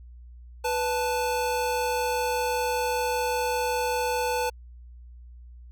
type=tone pair together; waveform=square; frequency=493.9 / 880 Hz; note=B4 / A5; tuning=0 / 0 cents; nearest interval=minor seventh; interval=1000 cents; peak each=-28 dBFS; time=0.64-4.5 s; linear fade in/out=10 ms; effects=added 60 Hz sine -43 dBFS peak until 5.71 s